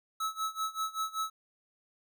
square tone with tremolo, 1298 Hz, E6, 27 cents flat, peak -30 dBFS, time 0.2-1.3 s, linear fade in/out 5 ms, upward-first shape sine, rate 5.2 Hz, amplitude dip 90%, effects none

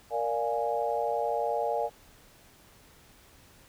sine chord, Bb dominant seventh, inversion none, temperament equal, 466.2 / 587.3 / 698.5 / 830.6 Hz, Bb4 / D5 / F5 / Ab5, 0 / 0 / 0 / 0 cents, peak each -32 dBFS, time 0.1-1.9 s, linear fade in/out 50 ms, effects pink hiss -57 dBFS RMS until 3.68 s

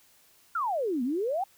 sine exponential two-way sweep, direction down then up, 1442 to 233.1 to 813 Hz, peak -26 dBFS, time 0.55-1.44 s, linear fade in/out 5 ms, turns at 1.03 s, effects white hiss -61 dBFS RMS until 1.57 s

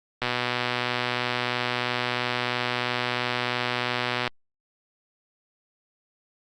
click train, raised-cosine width 0.3 ms, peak -9 dBFS, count 500, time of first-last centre 0.22-4.277 s, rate 123 Hz, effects Opus 48 kbps

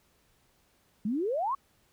sine exponential sweep, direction up, 196 to 1151 Hz, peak -27 dBFS, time 1.05-1.55 s, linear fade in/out 5 ms, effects pink hiss -68 dBFS RMS until 1.92 s

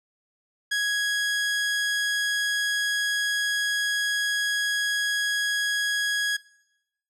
sawtooth tone, 1661.2 Hz, G#6, in tune, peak -19 dBFS, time 0.71-6.37 s, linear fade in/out 10 ms, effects noise-tail reverb RT60 0.9 s tail -22 dB re dry + low-pass 9000 Hz 12 dB/octave

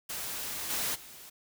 white noise with level steps, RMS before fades -37 / -32 / -49 dBFS, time 0.09-1.3 s, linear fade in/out 10 ms, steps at 0.69 / 0.94 s, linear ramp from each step 20 ms, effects none

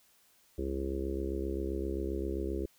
harmonic tone, 67.6 Hz, C#2, 43 cents flat, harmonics 1 / 3 / 4 / 5 / 6 / 7 / 8, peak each -36 / -43 / -44 / -37 / -38 / -46 / -47 dBFS, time 0.58-2.66 s, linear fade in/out 5 ms, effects white hiss -66 dBFS RMS until 2.78 s

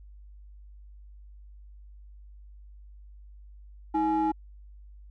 triangle ring-modulated tone, 261.6 Hz, C4, in tune, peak -18 dBFS, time 3.94-4.32 s, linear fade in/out 10 ms, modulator 580 Hz, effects added 50 Hz sine -46 dBFS peak until 5.1 s

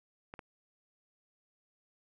clicks, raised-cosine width 0.5 ms, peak -29 dBFS, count 2, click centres 0.339 / 0.392 s, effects none

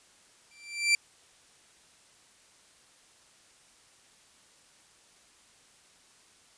sawtooth tone with exponential growth, 2349 Hz, D7, in tune, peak -15 dBFS, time 0.51-0.95 s, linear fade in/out 2 ms, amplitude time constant 94 ms, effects white hiss -60 dBFS RMS until 6.57 s + resampled to 22050 Hz

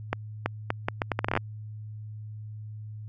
accelerating click train, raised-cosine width 0.5 ms, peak -10 dBFS, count 14, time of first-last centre 0.13-1.374 s, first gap 330 ms, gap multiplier 0.74, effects added 107 Hz sine -37 dBFS peak until 3.08 s

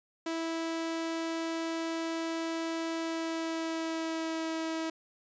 sawtooth tone with pitch glide, 328 to 323.3 Hz, E4 to E4, -9 to -34 cents, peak -28 dBFS, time 0.26-4.9 s, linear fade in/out 5 ms, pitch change -25 cents, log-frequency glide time 2.97-4.5 s, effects resampled to 16000 Hz

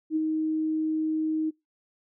sine tone with ADSR envelope, 313.9 Hz, D#4, 15 cents sharp, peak -21 dBFS, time 0.1-1.51 s, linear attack 60 ms, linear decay 25 ms, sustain -3 dB, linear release 22 ms, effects noise-tail reverb RT60 0.2 s tail -24 dB re dry

